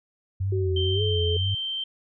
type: tone with vibrato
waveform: sine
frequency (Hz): 92.5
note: F#2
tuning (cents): 0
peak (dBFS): -23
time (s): 0.4-1.55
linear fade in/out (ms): 10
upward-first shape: sine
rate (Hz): 2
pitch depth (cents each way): 120
type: tone with pitch glide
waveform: sine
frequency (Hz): 377.8 to 429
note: F#4 to A4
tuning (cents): +36 to -44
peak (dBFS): -26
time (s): 0.52-1.37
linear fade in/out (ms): 5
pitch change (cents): +220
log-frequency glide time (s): 0.94-1.02
type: tone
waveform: sine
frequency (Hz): 3127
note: G7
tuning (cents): -5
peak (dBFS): -27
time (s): 0.76-1.84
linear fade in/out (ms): 5
effects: none